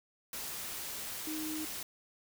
sine tone in noise, 311.1 Hz, D#4, in tune, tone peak -37 dBFS, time 1.27-1.65 s, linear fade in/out 2 ms, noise white, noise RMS -41 dBFS, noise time 0.33-1.83 s, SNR +1 dB, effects none

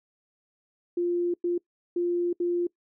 sine tone bursts at uneven times, 349.2 Hz, F4, in tune, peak -23 dBFS, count 4, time 0.97-1.34 / 1.44-1.58 / 1.96-2.33 / 2.4-2.67 s, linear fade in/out 5 ms, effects noise-tail reverb RT60 0.1 s tail -23 dB re dry

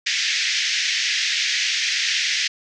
pink band-pass noise, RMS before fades -22 dBFS, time 0.06-2.48 s, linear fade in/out 10 ms, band 1800 to 6300 Hz, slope 48 dB/octave, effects none

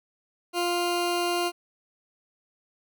20% pulse tone pair together, 349.8 / 1399.2 Hz, F4 / F6, +3 / +3 cents, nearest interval 2 octaves, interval 2400 cents, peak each -20 / -29 dBFS, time 0.53-1.52 s, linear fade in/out 50 ms, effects none

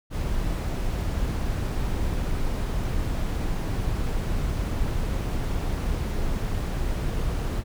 brown noise, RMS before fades -26 dBFS, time 0.1-7.64 s, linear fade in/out 50 ms, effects none

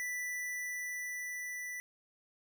square tone with level ramp, 1977 Hz, B6, 1 cent sharp, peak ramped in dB -36 to -40 dBFS, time 0-1.8 s, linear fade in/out 0 ms, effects none

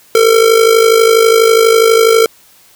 square tone with amplitude modulation, 452.3 Hz, A4, 48 cents sharp, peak -3 dBFS, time 0.15-2.26 s, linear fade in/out 2 ms, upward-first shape sine, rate 52.2 Hz, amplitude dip 65%, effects white hiss -45 dBFS RMS until 2.75 s

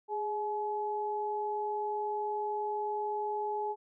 sine tone pair together, 415.3 / 851.5 Hz, G#4 / G#5, 0 / +43 cents, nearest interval octave, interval 1243 cents, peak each -35 / -33 dBFS, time 0.08-3.76 s, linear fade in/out 50 ms, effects none

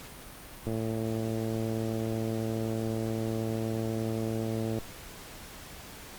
click train, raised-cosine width 2 ms, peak -20 dBFS, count 462, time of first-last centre 0.67-4.786 s, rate 112 Hz, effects pink hiss -46 dBFS RMS until 6.18 s + Opus 48 kbps

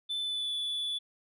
sine tone with pitch glide, 3520 to 3454 Hz, A7 to A7, 0 to -33 cents, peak -28 dBFS, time 0.09-0.99 s, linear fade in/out 20 ms, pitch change -33 cents, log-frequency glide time 0.2-0.52 s, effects tanh soft clip ceiling -30 dBFS

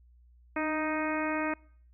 harmonic tone with a mistuned harmonic, 311.2 Hz, D#4, in tune, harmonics 1 / 2 / 3 / 4 / 5 / 6 / 7 / 8, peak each -32 / -35 / -37 / -38 / -39 / -40 / -40 / -41 dBFS, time 0.56-1.54 s, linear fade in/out 5 ms, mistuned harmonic 1, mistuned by -28 cents, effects noise-tail reverb RT60 0.6 s tail -26 dB re dry + added 60 Hz sine -56 dBFS peak until 1.93 s

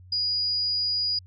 sine tone, 4897 Hz, D#8, 28 cents flat, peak -23 dBFS, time 0.12-1.19 s, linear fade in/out 5 ms, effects added 91 Hz sine -46 dBFS peak until 1.26 s

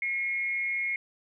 sine tone with frequency modulation, 2165 Hz, C#7, 41 cents flat, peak -27 dBFS, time 0.02-0.96 s, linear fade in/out 2 ms, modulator 216 Hz, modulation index 0.36, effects none

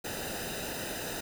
pink noise with comb filter, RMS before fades -37 dBFS, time 0.04-1.21 s, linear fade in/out 10 ms, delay 0.9 ms, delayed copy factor -0.7, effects none

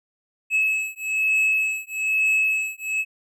triangle beating tone pair, 2585 / 2586.1 Hz, E7 / E7, -34 / -34 cents, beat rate 1.1 Hz, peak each -21 dBFS, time 0.5-3.05 s, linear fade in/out 50 ms, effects none

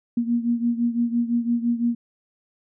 sine beating tone pair, 234.9 / 240.8 Hz, A#3 / B3, +13 / -44 cents, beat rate 5.9 Hz, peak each -21 / -25 dBFS, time 0.17-1.95 s, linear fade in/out 5 ms, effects none

